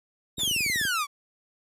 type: exponential sweep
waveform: sawtooth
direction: down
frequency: 3811 to 1108.7 Hz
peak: -21 dBFS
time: 0.37-1.07 s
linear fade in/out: 50 ms
type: clicks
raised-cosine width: 3 ms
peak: -25 dBFS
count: 11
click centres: 0.383 / 0.433 / 0.477 / 0.512 / 0.563 / 0.607 / 0.663 / 0.699 / 0.759 / 0.813 / 0.852 s
type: noise with exponential decay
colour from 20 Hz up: pink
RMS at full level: -39 dBFS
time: 0.39-0.63 s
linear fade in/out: 0 ms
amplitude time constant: 51 ms
type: noise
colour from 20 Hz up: violet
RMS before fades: -39 dBFS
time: 0.44-0.9 s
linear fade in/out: 5 ms
effects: high-pass 60 Hz 12 dB/octave + resampled to 32000 Hz